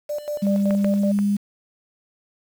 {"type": "tone with tremolo", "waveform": "sine", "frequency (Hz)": 592, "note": "D5", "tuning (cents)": 14, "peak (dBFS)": -23, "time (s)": [0.09, 1.12], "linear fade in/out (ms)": 10, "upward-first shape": "square", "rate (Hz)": 5.3, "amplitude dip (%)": 75}
{"type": "tone with pitch glide", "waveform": "sine", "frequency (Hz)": [200, 202.7], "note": ["G3", "G#3"], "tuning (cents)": [35, -42], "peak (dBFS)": -17, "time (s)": [0.42, 1.37], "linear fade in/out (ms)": 10, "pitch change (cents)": 23, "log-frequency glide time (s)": [0.58, 1.21]}
{"type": "clicks", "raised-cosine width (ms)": 0.5, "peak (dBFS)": [-16, -15, -19], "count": 3, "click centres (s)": [0.708, 0.845, 1.189]}
{"effects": ["7-bit"]}